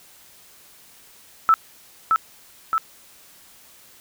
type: tone with echo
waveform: sine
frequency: 1315 Hz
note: E6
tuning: 5 cents flat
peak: -11 dBFS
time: 1.49-1.54 s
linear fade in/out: 0 ms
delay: 620 ms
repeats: 2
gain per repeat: -3 dB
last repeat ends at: 2.78 s
effects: white hiss -50 dBFS RMS until 4 s